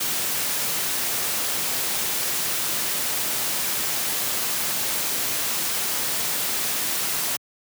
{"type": "noise", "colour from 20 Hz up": "white", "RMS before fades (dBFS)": -25, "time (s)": [0, 7.37], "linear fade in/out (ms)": 10, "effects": ["high-pass 100 Hz 12 dB/octave"]}